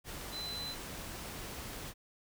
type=tone in noise; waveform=sine; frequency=4029 Hz; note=B7; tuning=34 cents sharp; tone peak=-39 dBFS; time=0.31-0.76 s; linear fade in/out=50 ms; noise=pink; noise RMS=-44 dBFS; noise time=0.04-1.94 s; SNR=+2 dB; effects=none